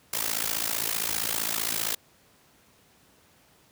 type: noise with amplitude modulation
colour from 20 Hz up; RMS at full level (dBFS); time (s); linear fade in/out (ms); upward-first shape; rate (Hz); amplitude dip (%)
white; -25; 0.13-1.95; 5; sine; 55.3; 90
effects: pink hiss -60 dBFS RMS until 3.71 s + high-pass 80 Hz 12 dB/octave